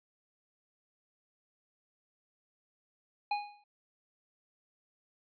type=tone with exponential decay; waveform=square; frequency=825 Hz; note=G#5; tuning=12 cents flat; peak=-28 dBFS; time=3.31-3.64 s; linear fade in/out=5 ms; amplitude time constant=71 ms; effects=resampled to 11025 Hz